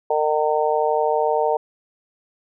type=harmonic tone; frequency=152.6 Hz; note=D#3; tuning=33 cents flat; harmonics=3 / 4 / 5 / 6; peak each=-21 / -22 / -23 / -24 dBFS; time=0.1-1.57 s; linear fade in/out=5 ms; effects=none